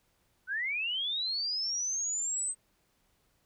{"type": "linear sweep", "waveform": "sine", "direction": "up", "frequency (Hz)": [1463, 8310], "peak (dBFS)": -30, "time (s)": [0.47, 2.55], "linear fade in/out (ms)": 50, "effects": ["pink hiss -72 dBFS RMS until 3.45 s"]}